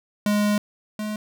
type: tone pair in turn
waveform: square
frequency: 207.7 / 212.4 Hz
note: G#3 / G#3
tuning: 0 / +39 cents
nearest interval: unison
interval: 39 cents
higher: second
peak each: -19 / -27 dBFS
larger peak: first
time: 0.26-0.58 / 0.99-1.16 s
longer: first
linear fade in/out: 2 ms
effects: none